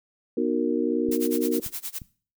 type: chord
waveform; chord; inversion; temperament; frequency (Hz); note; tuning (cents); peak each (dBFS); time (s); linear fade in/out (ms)
sine; B major seventh; none; just; 246.9 / 308.7 / 370.4 / 463; B3 / D#4 / F#4 / A#4; 0 / -14 / +2 / -12; -27; 0.37-1.6; 5
type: clicks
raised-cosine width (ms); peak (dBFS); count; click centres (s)
5; -28; 3; 1.088 / 1.664 / 2.018
type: noise with tremolo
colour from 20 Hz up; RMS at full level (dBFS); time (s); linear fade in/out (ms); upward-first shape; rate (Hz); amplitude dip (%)
blue; -31; 1.11-1.99; 10; sine; 9.6; 100
effects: noise-tail reverb RT60 0.4 s tail -19 dB re dry